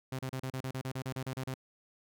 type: tone bursts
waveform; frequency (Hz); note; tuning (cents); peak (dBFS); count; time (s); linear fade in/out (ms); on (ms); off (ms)
sawtooth; 130.81; C3; 0; -31; 14; 0.12-1.542; 5; 70; 34
effects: none